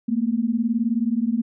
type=beating tone pair; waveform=sine; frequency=221.3 / 240.3 Hz; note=A3 / B3; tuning=+10 / -47 cents; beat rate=19 Hz; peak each=-22 dBFS; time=0.08-1.42 s; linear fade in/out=10 ms; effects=none